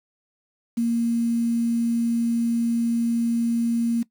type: tone with quantisation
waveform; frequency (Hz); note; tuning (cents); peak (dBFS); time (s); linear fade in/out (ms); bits
sine; 233.1; A#3; 0; -19; 0.77-4.03; 10; 7
effects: noise-tail reverb RT60 0.1 s tail -19 dB re dry